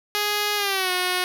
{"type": "tone with pitch glide", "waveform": "5% pulse", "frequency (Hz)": [415.3, 363.6], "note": ["G#4", "F#4"], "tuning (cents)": [0, -30], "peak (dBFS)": -10, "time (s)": [0.15, 1.24], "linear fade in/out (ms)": 0, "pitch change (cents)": -230, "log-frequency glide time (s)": [0.56, 0.91], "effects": []}